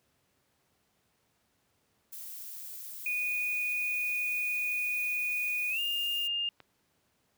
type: noise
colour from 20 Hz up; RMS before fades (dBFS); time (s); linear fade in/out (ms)
violet; -43; 2.12-6.28; 10
type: tone with pitch glide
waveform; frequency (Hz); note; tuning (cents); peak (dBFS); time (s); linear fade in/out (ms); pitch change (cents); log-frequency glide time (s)
sine; 2467 to 2818; D#7 to F7; -15 to +15; -29; 3.06-6.49; 2; +230; 5.7-5.8
type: click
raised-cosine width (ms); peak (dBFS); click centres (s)
0.3; -33; 6.603
effects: pink hiss -73 dBFS RMS until 7.37 s + high-pass 80 Hz 12 dB/octave